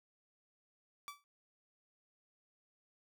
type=tone with exponential decay; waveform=sawtooth; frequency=1155 Hz; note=D6; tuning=29 cents flat; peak=-37 dBFS; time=1.08-1.24 s; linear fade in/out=0 ms; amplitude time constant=33 ms; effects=none